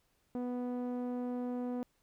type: tone with low-pass filter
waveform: sawtooth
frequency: 246.9 Hz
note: B3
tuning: in tune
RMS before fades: -37 dBFS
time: 0.35-1.83 s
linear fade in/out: 0 ms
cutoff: 630 Hz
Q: 0.83
effects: pink hiss -75 dBFS RMS until 2.02 s